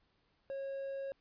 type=tone; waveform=triangle; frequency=546 Hz; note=C#5; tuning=26 cents flat; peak=-36 dBFS; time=0.5-1.12 s; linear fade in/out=0 ms; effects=pink hiss -75 dBFS RMS until 1.2 s + resampled to 11025 Hz